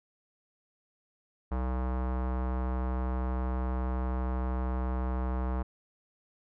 square tone with low-pass filter, 63.4 Hz, B1, 46 cents sharp, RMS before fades -31 dBFS, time 1.51-5.63 s, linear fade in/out 10 ms, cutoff 1100 Hz, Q 1.8, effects none

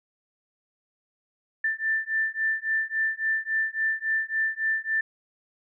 sine beating tone pair, 1773 / 1776.6 Hz, A6 / A6, +13 / +16 cents, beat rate 3.6 Hz, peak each -27 dBFS, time 1.64-5.01 s, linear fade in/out 5 ms, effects none

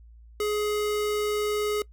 square tone, 419.6 Hz, G#4, 18 cents sharp, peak -25 dBFS, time 0.4-1.82 s, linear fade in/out 2 ms, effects noise-tail reverb RT60 0.1 s tail -21 dB re dry + added 57 Hz sine -47 dBFS peak until 1.92 s

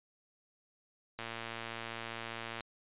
click train, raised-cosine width 0.3 ms, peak -24 dBFS, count 164, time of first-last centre 1.19-2.607 s, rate 115 Hz, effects resampled to 8000 Hz

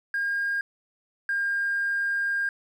triangle tone pair in turn, 1617 / 1607.7 Hz, G#6 / G6, -47 / +43 cents, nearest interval unison, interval 10 cents, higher first, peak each -21 / -20 dBFS, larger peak second, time 0.14-0.61 / 1.29-2.49 s, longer second, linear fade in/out 2 ms, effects tanh soft clip ceiling -21 dBFS

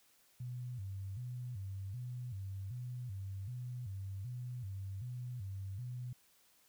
sine tone with vibrato, 109.7 Hz, A2, 5 cents flat, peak -40 dBFS, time 0.4-6.13 s, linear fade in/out 5 ms, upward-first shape square, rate 1.3 Hz, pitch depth 210 cents each way, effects white hiss -69 dBFS RMS until 6.68 s

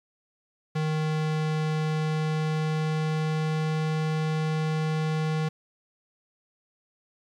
square tone with pitch glide, 155.56 to 156.55 Hz, D#3 to D#3, 0 to +11 cents, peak -25 dBFS, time 0.75-5.49 s, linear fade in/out 10 ms, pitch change +11 cents, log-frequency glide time 1.71-3.86 s, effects low-pass 5000 Hz 12 dB/octave + 9-bit

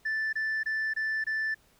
sine tone bursts, 1760 Hz, A6, in tune, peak -25 dBFS, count 5, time 0.05-1.546 s, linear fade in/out 10 ms, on 280 ms, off 24 ms, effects tanh soft clip ceiling -26 dBFS + pink hiss -64 dBFS RMS until 1.79 s

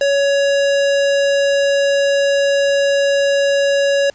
square tone, 560 Hz, C#5, 18 cents sharp, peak -13 dBFS, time 0.01-4.1 s, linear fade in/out 2 ms, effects pink hiss -50 dBFS RMS until 4.14 s + resampled to 16000 Hz

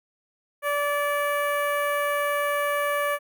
15% pulse tone with notch filter, 579 Hz, D5, 25 cents flat, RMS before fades -25 dBFS, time 0.62-3.19 s, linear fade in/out 50 ms, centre 5200 Hz, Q 0.5, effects none

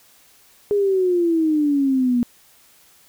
sine exponential sweep, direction down, 415.3 to 238 Hz, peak -15 dBFS, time 0.71-2.23 s, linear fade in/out 0 ms, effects white hiss -53 dBFS RMS until 3.08 s

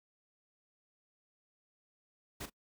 pink noise with echo, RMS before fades -42 dBFS, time 2.4-2.46 s, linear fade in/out 10 ms, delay 40 ms, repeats 1, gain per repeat -12 dB, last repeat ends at 2.5 s, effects noise-tail reverb RT60 0.1 s tail -24 dB re dry

